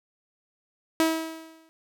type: tone with exponential decay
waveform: sawtooth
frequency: 322.6 Hz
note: E4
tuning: 37 cents flat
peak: -14 dBFS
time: 1-1.69 s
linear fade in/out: 0 ms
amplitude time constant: 150 ms
effects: none